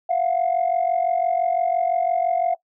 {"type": "tone pair together", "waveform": "sine", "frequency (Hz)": [680.1, 726], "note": ["F5", "F#5"], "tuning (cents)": [-46, -33], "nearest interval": "minor second", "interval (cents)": 113, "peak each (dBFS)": -20, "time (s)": [0.09, 2.55], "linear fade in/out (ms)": 10, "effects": ["noise-tail reverb RT60 0.1 s tail -21 dB re dry", "tanh soft clip ceiling -13 dBFS"]}